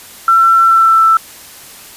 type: tone with pitch glide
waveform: sine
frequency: 1347 to 1326.9 Hz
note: E6 to E6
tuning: +37 to +11 cents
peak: -5 dBFS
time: 0.28-1.17 s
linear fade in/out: 2 ms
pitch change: -26 cents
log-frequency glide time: 0.63-1.04 s
effects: white hiss -35 dBFS RMS until 1.96 s + resampled to 32000 Hz